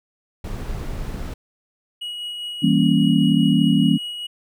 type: noise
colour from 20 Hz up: brown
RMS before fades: -28 dBFS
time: 0.44-1.34 s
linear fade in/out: 5 ms
type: tone with tremolo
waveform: triangle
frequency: 2906 Hz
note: F#7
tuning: 32 cents flat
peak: -25 dBFS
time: 2.01-4.27 s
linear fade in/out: 10 ms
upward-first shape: sine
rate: 5 Hz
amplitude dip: 25%
type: chord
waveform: sine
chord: E diminished seventh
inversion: none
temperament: equal with one note detuned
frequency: 162.83 / 196 / 233.1 / 277.2 Hz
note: E3 / G3 / Bb3 / Db4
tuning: -21 / 0 / 0 / 0 cents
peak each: -19 dBFS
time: 2.62-3.98 s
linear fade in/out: 20 ms
effects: none

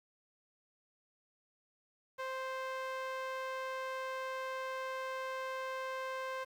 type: tone with band-pass filter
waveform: sawtooth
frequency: 523.3 Hz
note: C5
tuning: in tune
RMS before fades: -40 dBFS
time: 2.18-6.45 s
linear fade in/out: 20 ms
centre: 1200 Hz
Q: 0.86
effects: 10-bit

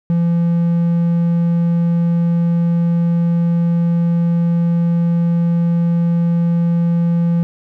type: tone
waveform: triangle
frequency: 170 Hz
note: F3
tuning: 46 cents flat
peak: -10 dBFS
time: 0.1-7.43 s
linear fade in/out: 0 ms
effects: none

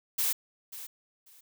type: noise with echo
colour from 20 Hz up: blue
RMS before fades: -28 dBFS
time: 0.18-0.33 s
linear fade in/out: 10 ms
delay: 540 ms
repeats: 2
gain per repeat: -14 dB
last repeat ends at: 1.41 s
effects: none

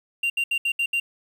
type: tone bursts at uneven times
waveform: triangle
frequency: 2773 Hz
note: F7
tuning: 13 cents flat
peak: -19 dBFS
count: 6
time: 0.23-0.3 / 0.37-0.44 / 0.51-0.58 / 0.65-0.72 / 0.79-0.86 / 0.93-1 s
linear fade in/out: 5 ms
effects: 9-bit

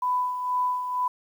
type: tone with tremolo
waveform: sine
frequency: 997 Hz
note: B5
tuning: 16 cents sharp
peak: -21 dBFS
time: 0.02-1.08 s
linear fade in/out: 5 ms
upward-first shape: sine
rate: 2.1 Hz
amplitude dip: 55%
effects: 9-bit

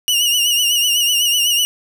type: tone with vibrato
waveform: sawtooth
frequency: 2883 Hz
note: F#7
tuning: 46 cents flat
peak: -10 dBFS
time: 0.08-1.65 s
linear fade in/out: 0 ms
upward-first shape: triangle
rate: 8 Hz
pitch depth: 76 cents each way
effects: none

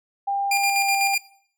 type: tone with pitch glide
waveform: sine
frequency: 797 to 787.8 Hz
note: G5 to G5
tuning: +28 to +8 cents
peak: -21 dBFS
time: 0.27-1.15 s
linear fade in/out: 10 ms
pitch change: -20 cents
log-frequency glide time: 0.61-0.92 s
type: tone with tremolo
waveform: sawtooth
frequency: 2400 Hz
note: D7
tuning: 37 cents sharp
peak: -16 dBFS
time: 0.51-1.18 s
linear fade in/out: 5 ms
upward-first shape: square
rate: 8 Hz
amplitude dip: 45%
effects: noise-tail reverb RT60 0.6 s tail -20 dB re dry

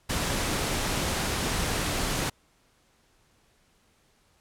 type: noise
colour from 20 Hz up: pink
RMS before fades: -28 dBFS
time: 0.09-2.3 s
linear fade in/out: 10 ms
effects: pink hiss -65 dBFS RMS until 4.4 s + low-pass 11000 Hz 12 dB/octave

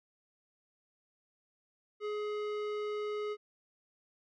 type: tone with tanh clipping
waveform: sine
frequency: 420 Hz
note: G#4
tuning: 19 cents sharp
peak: -36 dBFS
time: 2-3.37 s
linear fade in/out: 50 ms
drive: 16 dB
effects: none

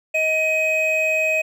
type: tone pair together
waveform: triangle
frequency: 630.5 / 2522 Hz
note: D#5 / D#7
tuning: +23 / +23 cents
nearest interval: 2 octaves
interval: 2400 cents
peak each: -20 / -17 dBFS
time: 0.14-1.42 s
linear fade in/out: 10 ms
effects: none

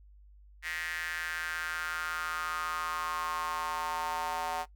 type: tone with high-pass filter sweep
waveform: square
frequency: 82.7 Hz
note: E2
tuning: 6 cents sharp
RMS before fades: -35 dBFS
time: 0.62-4.66 s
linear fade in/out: 50 ms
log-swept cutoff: 1900 to 800 Hz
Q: 5.3
effects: noise-tail reverb RT60 0.1 s tail -17 dB re dry + added 50 Hz sine -53 dBFS peak until 4.75 s

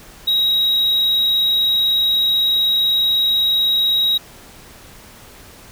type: tone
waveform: triangle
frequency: 3818 Hz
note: A#7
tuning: 41 cents sharp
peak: -12 dBFS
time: 0.27-4.18 s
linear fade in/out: 10 ms
effects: pink hiss -42 dBFS RMS until 5.71 s

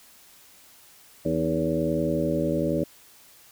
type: harmonic tone with a mistuned harmonic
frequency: 81 Hz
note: E2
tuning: 30 cents flat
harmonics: 1 / 2 / 3 / 4 / 5 / 6 / 7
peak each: -38 / -29 / -30 / -28 / -32 / -32 / -28 dBFS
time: 1.25-2.84 s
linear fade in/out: 5 ms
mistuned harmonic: 4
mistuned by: -56 cents
effects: white hiss -53 dBFS RMS until 3.51 s

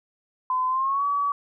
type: tone with pitch glide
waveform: sine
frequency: 1021 to 1139.4 Hz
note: C6 to C#6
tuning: -43 to +47 cents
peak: -21 dBFS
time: 0.5-1.32 s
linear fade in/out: 2 ms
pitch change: +190 cents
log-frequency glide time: 0.68-1.05 s
effects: none

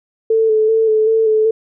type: tone with vibrato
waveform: sine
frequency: 440 Hz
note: A4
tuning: in tune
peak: -10 dBFS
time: 0.3-1.51 s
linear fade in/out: 5 ms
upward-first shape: square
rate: 2.6 Hz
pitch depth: 23 cents each way
effects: none

